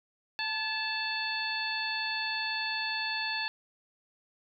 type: harmonic tone with a mistuned harmonic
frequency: 882 Hz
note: A5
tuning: 4 cents sharp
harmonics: 1 / 2 / 3 / 4 / 5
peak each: -38 / -35 / -36 / -40 / -36 dBFS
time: 0.39-3.48 s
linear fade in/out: 0 ms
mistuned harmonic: 2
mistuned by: -43 cents
effects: none